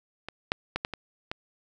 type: clicks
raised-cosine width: 0.3 ms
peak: -20 / -8 / -12 / -12 / -18 / -16 dBFS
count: 6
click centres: 0.286 / 0.519 / 0.76 / 0.849 / 0.937 / 1.315 s
effects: none